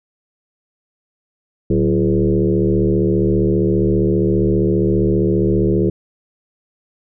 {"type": "tone with frequency modulation", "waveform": "sine", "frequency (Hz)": 261.6, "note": "C4", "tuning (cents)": 0, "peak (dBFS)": -12, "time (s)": [1.7, 5.9], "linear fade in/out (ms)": 5, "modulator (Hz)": 75, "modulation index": 2.5, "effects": []}